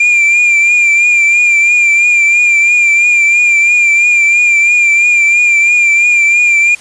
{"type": "tone with vibrato", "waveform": "triangle", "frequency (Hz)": 2386, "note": "D7", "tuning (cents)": 27, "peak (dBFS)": -4, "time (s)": [0, 6.75], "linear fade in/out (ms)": 5, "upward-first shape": "triangle", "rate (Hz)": 3, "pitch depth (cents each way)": 49, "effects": ["white hiss -35 dBFS RMS until 6.8 s", "resampled to 22050 Hz"]}